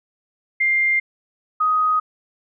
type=tone pair in turn; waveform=sine; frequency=2100 / 1252.3 Hz; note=C7 / D#6; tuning=+6 / +11 cents; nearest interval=major sixth; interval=895 cents; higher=first; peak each=-15 dBFS; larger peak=neither; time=0.6-1 / 1.6-2 s; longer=neither; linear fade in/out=10 ms; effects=none